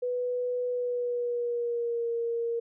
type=tone with pitch glide; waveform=sine; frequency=493.9 to 466.2 Hz; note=B4 to A#4; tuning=0 to 0 cents; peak=-27 dBFS; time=0.02-2.6 s; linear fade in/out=10 ms; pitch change=-100 cents; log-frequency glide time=0.68-2.1 s; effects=none